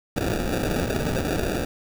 violet noise with sample-and-hold, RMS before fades -25 dBFS, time 0.16-1.65 s, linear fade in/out 5 ms, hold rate 1050 Hz, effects none

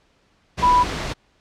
sine tone in noise, 987.8 Hz, B5, in tune, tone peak -12 dBFS, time 0.62-0.84 s, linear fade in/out 20 ms, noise pink, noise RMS -26 dBFS, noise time 0.57-1.14 s, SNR +11 dB, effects pink hiss -61 dBFS RMS until 1.4 s + low-pass 5000 Hz 12 dB/octave

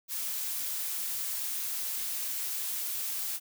blue noise, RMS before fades -34 dBFS, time 0.08-3.4 s, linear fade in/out 50 ms, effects none

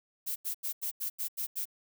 violet noise bursts, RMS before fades -34 dBFS, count 8, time 0.26-1.655 s, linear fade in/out 20 ms, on 100 ms, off 85 ms, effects none

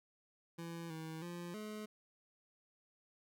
25% pulse tone with pitch steps, 167.8 / 160 / 173.8 / 213.2 Hz, E3 / D#3 / F3 / G#3, +31 / +49 / -8 / +46 cents, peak -40 dBFS, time 0.58-1.86 s, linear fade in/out 10 ms, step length 320 ms, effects none

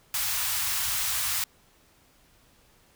white band-stop noise, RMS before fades -28 dBFS, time 0.14-1.44 s, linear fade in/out 2 ms, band 120 to 840 Hz, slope 24 dB/octave, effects pink hiss -61 dBFS RMS until 2.95 s

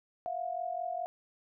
sine tone pair together, 671 / 715.8 Hz, E5 / F5, +31 / +42 cents, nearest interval minor second, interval 111 cents, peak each -37 / -35 dBFS, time 0.26-1.06 s, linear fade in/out 0 ms, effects none

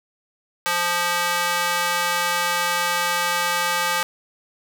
square tone with high-pass filter, 174.61 Hz, F3, in tune, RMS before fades -22 dBFS, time 0.66-4.03 s, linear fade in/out 0 ms, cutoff 1100 Hz, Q 1.1, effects none

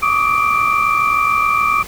sine tone cluster, 1137 / 1184 / 1256 / 2355 Hz, C#6 / D6 / D#6 / D7, +44 / +14 / +16 / +4 cents, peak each -18 dBFS, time 0.02-1.83 s, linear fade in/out 10 ms, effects pink hiss -33 dBFS RMS until 1.87 s

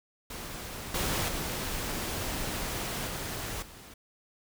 pink noise with level steps, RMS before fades -40 / -30 / -34 / -36 / -49 dBFS, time 0.3-3.94 s, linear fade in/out 5 ms, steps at 0.94 / 1.28 / 3.07 / 3.62 s, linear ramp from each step 5 ms, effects none

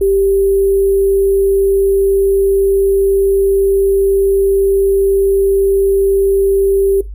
sine tone with sample-and-hold, 392 Hz, G4, in tune, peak -9 dBFS, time 0.01-7.01 s, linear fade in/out 5 ms, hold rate 11025 Hz, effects noise-tail reverb RT60 0.2 s tail -18 dB re dry + added 50 Hz sine -24 dBFS peak until 7.14 s

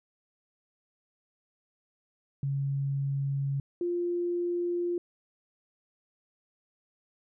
sine tone pair in turn, 138.6 / 349.3 Hz, C#3 / F4, 0 / 0 cents, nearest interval octave + major third, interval 1600 cents, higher second, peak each -27 dBFS, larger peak neither, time 2.43-3.6 / 3.81-4.98 s, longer neither, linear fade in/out 2 ms, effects none

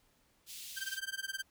pink high-pass noise, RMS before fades -47 dBFS, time 0.46-1 s, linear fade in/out 50 ms, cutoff 3000 Hz, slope 24 dB/octave
sawtooth tone with tremolo, 1568 Hz, G6, in tune, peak -31 dBFS, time 0.76-1.43 s, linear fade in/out 20 ms, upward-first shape sine, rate 19 Hz, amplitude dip 95%
effects pink hiss -71 dBFS RMS until 1.5 s

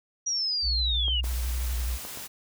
sine linear sweep, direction down, 5800 to 2794 Hz, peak -25 dBFS, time 0.26-1.21 s, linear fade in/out 10 ms
sine tone with vibrato, 61.2 Hz, B1, 15 cents flat, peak -26 dBFS, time 0.62-1.99 s, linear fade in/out 50 ms, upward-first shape sine, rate 12 Hz, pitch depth 92 cents each way
clicks, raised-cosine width 1 ms, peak -27 dBFS, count 4, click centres 1.082 / 1.242 / 2.051 / 2.174 s
white noise, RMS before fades -39 dBFS, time 1.23-2.28 s, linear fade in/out 20 ms
effects none

